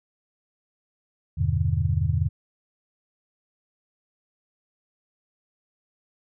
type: chord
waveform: sine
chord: E minor seventh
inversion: none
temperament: just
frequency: 82.41 / 98.89 / 123.61 / 148.33 Hz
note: E2 / G2 / B2 / D3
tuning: 0 / +16 / +2 / +18 cents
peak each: -25 / -25 / -27 / -27 dBFS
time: 1.37-2.29 s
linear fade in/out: 20 ms
effects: none